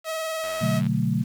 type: tone with vibrato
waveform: sawtooth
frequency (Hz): 640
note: D#5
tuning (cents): +49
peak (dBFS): -23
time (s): 0.04-0.82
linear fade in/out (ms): 50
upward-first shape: square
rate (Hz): 20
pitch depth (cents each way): 21
type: click train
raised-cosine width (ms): 0.3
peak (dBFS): -24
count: 40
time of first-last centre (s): 0.44-0.866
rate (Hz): 91.6
type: chord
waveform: sine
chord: B minor seventh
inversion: none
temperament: equal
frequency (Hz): 123.47 / 146.83 / 185 / 220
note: B2 / D3 / F#3 / A3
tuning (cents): 0 / 0 / 0 / 0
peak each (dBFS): -26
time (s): 0.61-1.24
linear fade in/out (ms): 10
effects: 8-bit